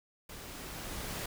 pink noise with level ramp, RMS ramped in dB -47 to -38 dBFS, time 0.29-1.26 s, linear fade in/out 5 ms, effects none

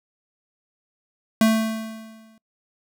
square tone with exponential decay, 221.5 Hz, A3, 12 cents sharp, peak -13 dBFS, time 1.41-2.38 s, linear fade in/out 2 ms, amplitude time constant 210 ms, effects noise-tail reverb RT60 0.1 s tail -25 dB re dry

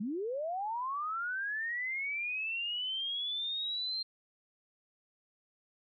sine linear sweep, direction up, 188 to 4186 Hz, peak -33 dBFS, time 0-4.03 s, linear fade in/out 10 ms, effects none

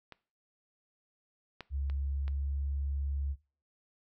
clicks, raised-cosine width 0.3 ms, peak -30 / -25 / -32 / -31 dBFS, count 4, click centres 0.123 / 1.607 / 1.899 / 2.28 s
sine tone with pitch glide, 69.3 to 69.82 Hz, C#2 to C#2, 0 to +13 cents, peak -31 dBFS, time 1.7-3.36 s, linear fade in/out 50 ms, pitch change +13 cents, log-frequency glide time 2.11-2.48 s
effects noise-tail reverb RT60 0.4 s tail -20 dB re dry

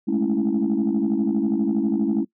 sine chord, A major seventh, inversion third, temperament equal, 207.7 / 220 / 277.2 / 329.6 Hz, G#3 / A3 / C#4 / E4, 0 / 0 / 0 / 0 cents, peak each -23 dBFS, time 0.07-2.25 s, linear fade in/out 20 ms, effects noise-tail reverb RT60 0.1 s tail -21 dB re dry + tanh soft clip ceiling -13 dBFS

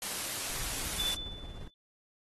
white noise, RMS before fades -36 dBFS, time 0.02-1.15 s, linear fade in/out 2 ms
brown noise with tremolo, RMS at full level -42 dBFS, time 0.49-1.68 s, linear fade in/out 5 ms, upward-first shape sine, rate 17 Hz, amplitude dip 40%
sine tone with exponential decay, 3500 Hz, A7, 10 cents flat, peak -26 dBFS, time 1-1.74 s, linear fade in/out 1 ms, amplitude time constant 160 ms
effects AAC 32 kbps

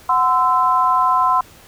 sine tone with amplitude modulation, 1029 Hz, C6, 29 cents flat, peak -8 dBFS, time 0.09-1.41 s, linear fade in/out 5 ms, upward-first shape sine, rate 291 Hz, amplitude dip 95%, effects pink hiss -45 dBFS RMS until 1.67 s

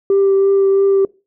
sine tone with vibrato, 392 Hz, G4, in tune, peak -8 dBFS, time 0.1-1.05 s, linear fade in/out 2 ms, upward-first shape triangle, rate 3 Hz, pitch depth 13 cents each way, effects noise-tail reverb RT60 0.3 s tail -23 dB re dry + tanh soft clip ceiling -7 dBFS

